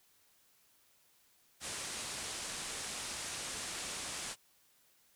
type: low-pass noise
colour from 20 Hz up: white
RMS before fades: -42 dBFS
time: 1.6-4.36 s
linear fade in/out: 50 ms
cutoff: 9800 Hz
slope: 48 dB/octave
effects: white hiss -69 dBFS RMS until 5.15 s